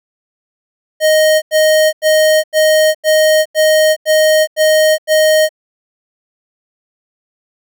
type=tone bursts; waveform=square; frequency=622.3 Hz; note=D#5; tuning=in tune; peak=-8 dBFS; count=9; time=1-5.492 s; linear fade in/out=50 ms; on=420 ms; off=89 ms; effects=none